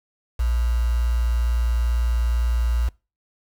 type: tone with quantisation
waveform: sine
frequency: 58.9 Hz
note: A#1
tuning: 19 cents sharp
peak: -18 dBFS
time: 0.39-2.89 s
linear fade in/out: 10 ms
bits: 6
effects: noise-tail reverb RT60 0.3 s tail -24 dB re dry